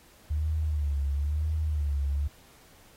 sine tone with vibrato, 74 Hz, D2, 14 cents sharp, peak -25 dBFS, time 0.3-2.28 s, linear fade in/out 10 ms, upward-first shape sine, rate 1 Hz, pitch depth 99 cents each way, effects pink hiss -57 dBFS RMS until 2.96 s + AAC 48 kbps

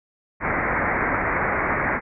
white low-pass noise, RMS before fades -23 dBFS, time 0.4-2.01 s, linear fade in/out 50 ms, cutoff 2200 Hz, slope 96 dB/octave, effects none

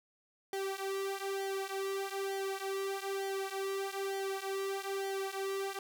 sawtooth tone with flanger, 390 Hz, G4, 9 cents flat, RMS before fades -37 dBFS, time 0.53-5.79 s, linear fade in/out 2 ms, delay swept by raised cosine 0.76 to 3.96 ms, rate 1.1 Hz, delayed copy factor -0.85, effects none

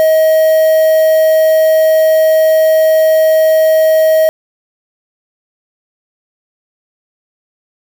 triangle tone with quantisation, 633 Hz, D#5, 30 cents sharp, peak -4 dBFS, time 0-4.29 s, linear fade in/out 0 ms, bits 4, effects none

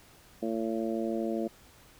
harmonic tone, 112.6 Hz, A2, 40 cents sharp, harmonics 2 / 3 / 4 / 5 / 6, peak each -33 / -33 / -38 / -37 / -39 dBFS, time 0.42-1.48 s, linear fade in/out 10 ms, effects pink hiss -57 dBFS RMS until 1.99 s

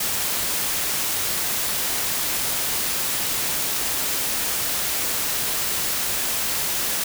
white noise, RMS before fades -24 dBFS, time 0-7.04 s, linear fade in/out 5 ms, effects none

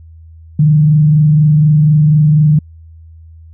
sine tone with frequency modulation, 151.5 Hz, D#3, 46 cents flat, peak -5 dBFS, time 0.59-2.59 s, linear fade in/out 5 ms, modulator 24.1 Hz, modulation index 0.31, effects added 81 Hz sine -34 dBFS peak until 3.53 s

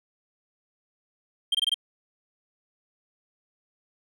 triangle tone bursts, 3175 Hz, G7, 21 cents sharp, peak -19 dBFS, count 5, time 1.52-1.743 s, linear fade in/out 5 ms, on 27 ms, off 22 ms, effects none

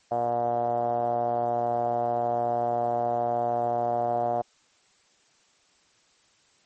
5% pulse tone with low-pass filter, 119.1 Hz, A#2, 38 cents sharp, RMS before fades -26 dBFS, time 0.11-4.42 s, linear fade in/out 10 ms, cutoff 680 Hz, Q 8.5, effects white hiss -63 dBFS RMS until 6.65 s + MP3 32 kbps

